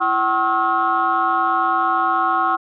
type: tone cluster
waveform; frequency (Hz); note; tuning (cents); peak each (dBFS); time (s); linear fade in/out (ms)
sine; 334.9 / 758 / 1084 / 1287 / 1416; E4 / F#5 / C#6 / E6 / F6; +27 / +42 / -39 / -42 / +23; -28 / -20 / -19 / -20 / -25; 0-2.57; 20
effects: tanh soft clip ceiling -7 dBFS